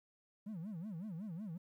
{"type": "tone with vibrato", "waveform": "triangle", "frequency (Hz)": 187.6, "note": "F#3", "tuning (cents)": 24, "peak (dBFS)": -39, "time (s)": [0.46, 1.58], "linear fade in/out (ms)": 10, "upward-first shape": "sine", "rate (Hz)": 5.4, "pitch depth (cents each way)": 290, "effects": ["tanh soft clip ceiling -36 dBFS", "13-bit"]}